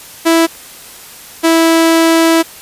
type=tone pair in turn; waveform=sawtooth; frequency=329.6 / 328.2 Hz; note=E4 / E4; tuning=0 / -8 cents; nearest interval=unison; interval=8 cents; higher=first; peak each=-3 dBFS; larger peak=neither; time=0.25-0.47 / 1.43-2.43 s; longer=second; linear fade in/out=20 ms; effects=white hiss -34 dBFS RMS until 2.61 s + resampled to 32000 Hz